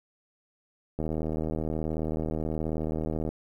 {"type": "click train", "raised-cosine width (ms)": 2, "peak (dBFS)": -18, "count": 182, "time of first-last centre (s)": [0.99, 3.29], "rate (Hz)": 78.7, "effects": ["10-bit"]}